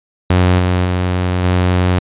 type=tone with level steps; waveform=sawtooth; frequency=90.6 Hz; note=F#2; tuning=36 cents flat; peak=-5 / -8 / -10 / -7 dBFS; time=0.3-1.99 s; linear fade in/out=5 ms; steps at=0.58 / 0.84 / 1.43 s; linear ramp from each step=20 ms; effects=resampled to 8000 Hz